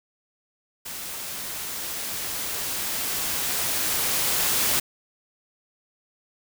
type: noise with level ramp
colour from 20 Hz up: white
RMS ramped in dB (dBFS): -35 to -22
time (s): 0.85-4.8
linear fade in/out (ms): 10
effects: none